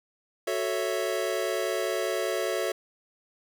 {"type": "chord", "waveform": "square", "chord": "F# minor seventh", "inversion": "none", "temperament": "equal", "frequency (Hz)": [370, 440, 554.4, 659.3], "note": ["F#4", "A4", "C#5", "E5"], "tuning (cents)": [0, 0, 0, 0], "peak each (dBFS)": -33, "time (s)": [0.47, 2.72], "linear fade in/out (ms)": 5, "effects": []}